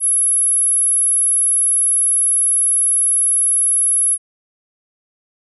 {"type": "tone", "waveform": "sine", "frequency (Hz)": 10780, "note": "E9", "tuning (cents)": 38, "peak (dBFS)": -12, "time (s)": [0, 4.18], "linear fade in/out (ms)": 50, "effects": []}